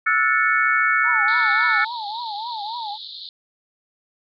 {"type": "chord", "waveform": "sine", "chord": "F# minor seventh", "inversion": "third", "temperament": "equal with one note detuned", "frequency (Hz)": [1318.5, 1452.9, 1760, 2217], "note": ["E6", "F#6", "A6", "C#7"], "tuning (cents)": [0, -32, 0, 0], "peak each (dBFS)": [-21, -21, -21, -22], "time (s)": [0.06, 1.85], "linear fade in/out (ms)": 10}
{"type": "tone with vibrato", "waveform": "sine", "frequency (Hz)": 887, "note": "A5", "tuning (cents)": 14, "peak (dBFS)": -27, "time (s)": [1.03, 2.98], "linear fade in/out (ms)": 50, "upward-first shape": "triangle", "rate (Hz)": 3.6, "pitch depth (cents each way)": 180}
{"type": "band-pass noise", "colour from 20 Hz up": "pink", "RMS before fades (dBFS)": -36, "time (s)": [1.28, 3.29], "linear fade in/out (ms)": 2, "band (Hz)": [3500, 4400], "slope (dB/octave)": 96}
{"effects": []}